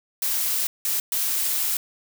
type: noise bursts at uneven times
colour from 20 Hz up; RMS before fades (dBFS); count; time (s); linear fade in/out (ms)
blue; -24; 3; 0.22-0.67 / 0.85-1 / 1.12-1.77; 2
effects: none